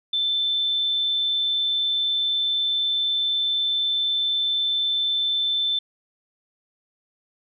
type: tone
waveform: sine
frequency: 3536 Hz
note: A7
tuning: 8 cents sharp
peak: -20 dBFS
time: 0.13-5.79 s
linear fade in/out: 5 ms
effects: none

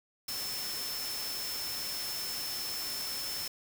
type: tone in noise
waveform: sine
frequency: 5300 Hz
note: E8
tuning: 9 cents sharp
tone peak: -37 dBFS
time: 0.28-3.48 s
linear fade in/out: 5 ms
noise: white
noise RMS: -39 dBFS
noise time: 0.28-3.48 s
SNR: -1 dB
effects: none

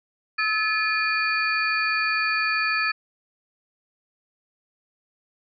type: tone cluster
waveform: sine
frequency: 1294 / 1727 / 2437 / 4522 Hz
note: E6 / A6 / D#7 / C#8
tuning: -32 / -33 / -37 / +34 cents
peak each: -27 / -25 / -25 / -31 dBFS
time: 0.38-2.92 s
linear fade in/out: 10 ms
effects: none

